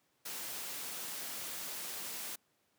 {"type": "noise", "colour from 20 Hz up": "white", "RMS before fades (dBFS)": -42, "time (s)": [0.25, 2.36], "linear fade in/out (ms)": 10, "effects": ["pink hiss -75 dBFS RMS until 2.78 s", "high-pass 150 Hz 12 dB/octave"]}